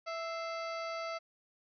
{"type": "harmonic tone with a mistuned harmonic", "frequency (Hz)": 659.3, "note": "E5", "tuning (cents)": 0, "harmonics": [1, 2, 3, 4, 5, 6, 7, 8, 9], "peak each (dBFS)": [-39, -41, -46, -51, -58, -57, -50, -60, -59], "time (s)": [0.06, 1.19], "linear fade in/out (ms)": 20, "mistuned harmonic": 3, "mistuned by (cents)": 89, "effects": []}